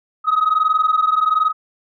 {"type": "tone pair together", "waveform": "sine", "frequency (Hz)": [1253, 1274.2], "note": ["D#6", "D#6"], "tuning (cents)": [12, 41], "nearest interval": "unison", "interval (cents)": 29, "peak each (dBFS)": -15, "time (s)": [0.24, 1.53], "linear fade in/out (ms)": 50, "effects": ["tanh soft clip ceiling -9 dBFS"]}